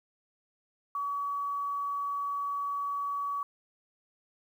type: tone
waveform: sine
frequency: 1135 Hz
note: C#6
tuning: 41 cents sharp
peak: -30 dBFS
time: 0.95-3.43 s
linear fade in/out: 2 ms
effects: 10-bit